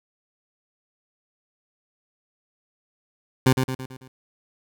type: tone with echo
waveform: 20% pulse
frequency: 130.1 Hz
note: C3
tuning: 9 cents flat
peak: -9 dBFS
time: 3.46-3.53 s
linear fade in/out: 5 ms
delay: 110 ms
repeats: 5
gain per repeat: -6 dB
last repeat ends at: 4.08 s
effects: none